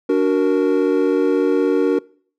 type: chord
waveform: triangle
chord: D augmented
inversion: none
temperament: equal with one note detuned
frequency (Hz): 290.6 / 370 / 466.2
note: D4 / F#4 / A#4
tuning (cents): -18 / 0 / 0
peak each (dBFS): -16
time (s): 0.09-1.99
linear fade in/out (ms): 5
effects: noise-tail reverb RT60 0.5 s tail -23 dB re dry